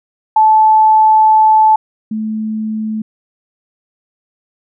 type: tone pair in turn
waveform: sine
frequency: 870 / 217.5 Hz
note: A5 / A3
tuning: -20 / -20 cents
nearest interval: 2 octaves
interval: 2400 cents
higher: first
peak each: -5 / -16 dBFS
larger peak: first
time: 0.36-1.76 / 2.11-3.02 s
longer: first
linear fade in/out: 5 ms
effects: none